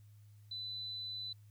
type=tone; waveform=sine; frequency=3999 Hz; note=B7; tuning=21 cents sharp; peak=-40 dBFS; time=0.51-1.33 s; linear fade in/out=5 ms; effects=added 104 Hz sine -56 dBFS peak until 1.5 s + white hiss -75 dBFS RMS until 1.5 s